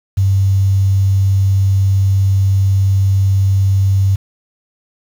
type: tone with quantisation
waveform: sine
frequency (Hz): 97.1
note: G2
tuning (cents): -16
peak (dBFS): -9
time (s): 0.17-4.16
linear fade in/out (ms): 10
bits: 6
effects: none